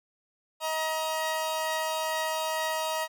sawtooth tone pair together, 633.4 / 949 Hz, D#5 / A#5, +31 / +31 cents, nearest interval perfect fifth, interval 700 cents, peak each -27 dBFS, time 0.6-3.08 s, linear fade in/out 50 ms, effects none

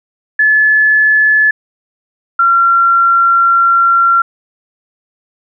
sine tone pair in turn, 1723 / 1370 Hz, A6 / F6, -37 / -34 cents, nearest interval major third, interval 397 cents, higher first, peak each -6 dBFS, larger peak neither, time 0.39-1.51 / 2.39-4.22 s, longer second, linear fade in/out 5 ms, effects none

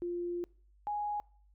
sine tone pair in turn, 349.2 / 830.5 Hz, F4 / G#5, 0 / 0 cents, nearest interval octave + minor third, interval 1500 cents, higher second, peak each -33 / -32 dBFS, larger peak second, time 0.02-0.44 / 0.87-1.2 s, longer first, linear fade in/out 0 ms, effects noise-tail reverb RT60 0.5 s tail -25 dB re dry + added 50 Hz sine -61 dBFS peak until 1.54 s

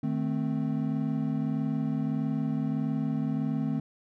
triangle chord, A diminished, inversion second, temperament equal with one note detuned, 153.87 / 220 / 261.6 Hz, Eb3 / A3 / C4, -19 / 0 / 0 cents, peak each -29 dBFS, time 0.03-3.8 s, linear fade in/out 5 ms, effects none

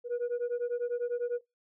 sine beating tone pair, 478.1 / 488.1 Hz, A#4 / B4, +44 / -20 cents, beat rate 10 Hz, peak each -31 dBFS, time 0.04-1.41 s, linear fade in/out 50 ms, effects noise-tail reverb RT60 0.2 s tail -23 dB re dry + tanh soft clip ceiling -27 dBFS

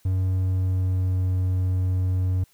triangle tone with pitch glide, 93.5 to 92.32 Hz, F#2 to F#2, +19 to -3 cents, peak -18 dBFS, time 0.05-2.44 s, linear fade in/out 5 ms, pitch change -22 cents, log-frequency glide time 0.16-1.32 s, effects white hiss -61 dBFS RMS until 2.53 s

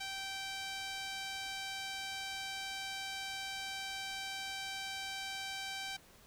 sawtooth tone with band-pass filter, 778 Hz, G5, 13 cents flat, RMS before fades -42 dBFS, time 0-5.97 s, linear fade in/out 10 ms, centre 3800 Hz, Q 0.88, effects pink hiss -61 dBFS RMS until 6.26 s

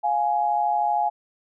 sine tone pair together, 702.1 / 835 Hz, F5 / G#5, +9 / +9 cents, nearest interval minor third, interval 300 cents, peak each -24 / -21 dBFS, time 0.03-1.1 s, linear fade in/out 20 ms, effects none

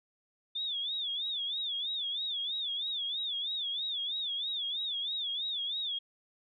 sine tone with vibrato, 3530 Hz, A7, 5 cents sharp, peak -32 dBFS, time 0.55-5.99 s, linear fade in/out 10 ms, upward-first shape sine, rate 3.1 Hz, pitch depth 140 cents each way, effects none

